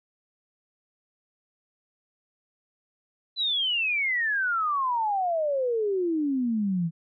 sine exponential sweep, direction down, 4045 to 160 Hz, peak -23 dBFS, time 3.36-6.91 s, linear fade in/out 50 ms, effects none

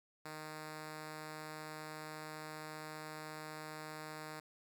5% pulse tone, 154.8 Hz, D#3, 9 cents flat, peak -34 dBFS, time 0.25-4.4 s, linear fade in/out 5 ms, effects none

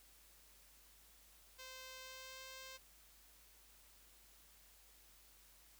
5% pulse tone with pitch glide, 519 to 524.7 Hz, C5 to C5, -14 to +5 cents, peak -40 dBFS, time 1.58-2.78 s, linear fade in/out 20 ms, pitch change +19 cents, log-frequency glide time 2.01-2.43 s, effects added 50 Hz sine -70 dBFS peak until 5.79 s + white hiss -66 dBFS RMS until 5.79 s

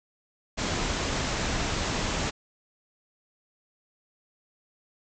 pink low-pass noise, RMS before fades -29 dBFS, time 0.57-2.31 s, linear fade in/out 20 ms, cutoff 7600 Hz, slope 96 dB/octave, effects none

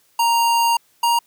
square tone pair in turn, 932.3 / 939.3 Hz, A#5 / A#5, 0 / +13 cents, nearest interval unison, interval 13 cents, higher second, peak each -15 dBFS, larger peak neither, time 0.19-0.77 / 1.03-1.19 s, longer first, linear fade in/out 5 ms, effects white hiss -59 dBFS RMS until 1.26 s + high-pass 80 Hz 12 dB/octave

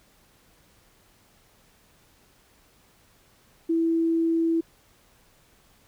sine tone, 329.6 Hz, E4, in tune, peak -20 dBFS, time 3.69-4.61 s, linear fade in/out 10 ms, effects pink hiss -60 dBFS RMS until 5.87 s

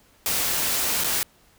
white noise with dropouts, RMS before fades -24 dBFS, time 0.26-1.23 s, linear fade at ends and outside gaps 0 ms, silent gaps 1.037-1.044 s, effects pink hiss -58 dBFS RMS until 1.58 s

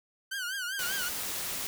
sawtooth tone with vibrato, 1514 Hz, F#6, 39 cents sharp, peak -29 dBFS, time 0.31-1.09 s, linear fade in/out 10 ms, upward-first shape triangle, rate 5.1 Hz, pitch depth 140 cents each way
white noise, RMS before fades -35 dBFS, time 0.79-1.67 s, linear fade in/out 0 ms
effects none

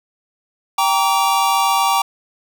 square chord, G minor, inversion none, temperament equal with one note detuned, 784 / 932.3 / 1150.5 Hz, G5 / Bb5 / D6, 0 / 0 / -36 cents, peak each -19 dBFS, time 0.78-2.02 s, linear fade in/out 5 ms, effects none

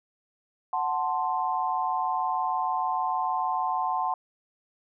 sine chord, F# diminished, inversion none, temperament equal, 740 / 880 / 1046.5 Hz, F#5 / A5 / C6, 0 / 0 / 0 cents, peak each -29 dBFS, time 0.73-4.14 s, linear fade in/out 2 ms, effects none

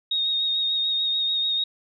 sine tone with vibrato, 3729 Hz, A#7, in tune, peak -21 dBFS, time 0.11-1.64 s, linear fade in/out 5 ms, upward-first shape sine, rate 6.8 Hz, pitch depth 22 cents each way, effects none

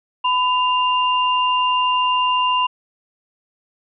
sine tone pair together, 1002.8 / 2794 Hz, B5 / F7, +26 / 0 cents, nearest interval octave + tritone, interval 1774 cents, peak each -16 / -21 dBFS, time 0.24-2.67 s, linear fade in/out 10 ms, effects none

